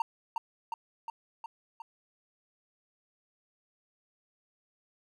triangle tone with echo, 917 Hz, A#5, 29 cents flat, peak -24 dBFS, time 0-0.02 s, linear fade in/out 2 ms, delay 360 ms, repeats 5, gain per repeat -3 dB, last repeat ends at 1.82 s, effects none

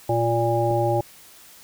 harmonic tone, 116.54 Hz, A#2, in tune, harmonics 1 / 3 / 5 / 7, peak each -24 / -24 / -24 / -24 dBFS, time 0.09-1.01 s, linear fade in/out 5 ms
clicks, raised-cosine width 2 ms, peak -24 / -22 dBFS, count 2, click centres 0.706 / 0.712 s
effects white hiss -48 dBFS RMS until 1.63 s

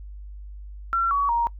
sine tone with pitch steps, 1359 / 1129.7 / 939 Hz, F6 / C#6 / A#5, -48 / +32 / +12 cents, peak -19 dBFS, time 0.93-1.47 s, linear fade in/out 0 ms, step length 180 ms, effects noise-tail reverb RT60 0.1 s tail -21 dB re dry + added 50 Hz sine -36 dBFS peak until 1.59 s

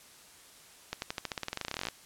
accelerating click train, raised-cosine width 0.2 ms, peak -16 dBFS, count 23, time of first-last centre 0.93-1.886 s, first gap 91 ms, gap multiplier 0.92, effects white hiss -55 dBFS RMS until 2.05 s + low-pass 11000 Hz 12 dB/octave

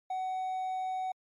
triangle tone with hard clipping, 749 Hz, F#5, 21 cents sharp, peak -32 dBFS, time 0.1-1.12 s, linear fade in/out 5 ms, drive 5 dB, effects MP3 48 kbps

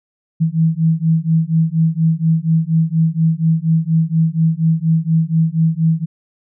sine beating tone pair, 160 / 164.2 Hz, D#3 / E3, +49 / -6 cents, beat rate 4.2 Hz, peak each -15 dBFS, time 0.4-6.06 s, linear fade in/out 20 ms, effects none

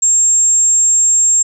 sine tone, 7500 Hz, A#8, 10 cents sharp, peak -8 dBFS, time 0.02-1.43 s, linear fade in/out 10 ms, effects none

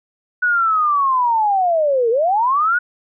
sine linear two-way sweep, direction down then up, 1483 to 442.4 to 1483 Hz, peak -13 dBFS, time 0.42-2.79 s, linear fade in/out 10 ms, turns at 2.1 s, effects none

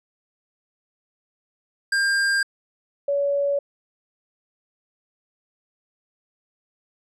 square / sine tone pair in turn, 1600 / 565.7 Hz, G6 / C#5, +35 / +35 cents, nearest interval octave + tritone, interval 1800 cents, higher first, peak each -19 dBFS, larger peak neither, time 1.92-2.43 / 3.08-3.59 s, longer neither, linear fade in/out 5 ms, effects low-pass 9000 Hz 12 dB/octave

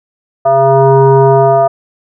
sine tone with frequency modulation, 135.9 Hz, C#3, 34 cents flat, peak -4 dBFS, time 0.45-1.68 s, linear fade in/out 10 ms, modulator 271 Hz, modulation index 3, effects none

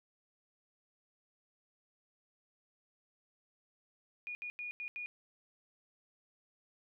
sine tone bursts at uneven times, 2445 Hz, D#7, 31 cents flat, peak -39 dBFS, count 5, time 4.27-4.35 / 4.42-4.5 / 4.59-4.71 / 4.8-4.88 / 4.96-5.06 s, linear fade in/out 0 ms, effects none

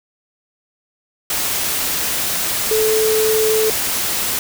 sine tone in noise, 436.3 Hz, A4, 15 cents flat, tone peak -14 dBFS, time 2.71-3.7 s, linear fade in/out 2 ms, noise white, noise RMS -20 dBFS, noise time 1.3-4.39 s, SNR +3 dB, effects none

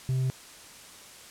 triangle tone with hard clipping, 130 Hz, C3, 11 cents flat, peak -23 dBFS, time 0.09-0.3 s, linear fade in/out 0 ms, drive 1 dB, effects white hiss -48 dBFS RMS until 1.3 s + low-pass 10000 Hz 12 dB/octave

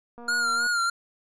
click train, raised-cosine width 1 ms, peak -31 dBFS, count 117, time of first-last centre 0.18-0.667 s, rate 238 Hz
square tone with vibrato, 1410 Hz, F6, 16 cents sharp, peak -23 dBFS, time 0.28-0.9 s, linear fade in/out 5 ms, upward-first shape sine, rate 3.2 Hz, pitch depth 49 cents each way
effects resampled to 22050 Hz

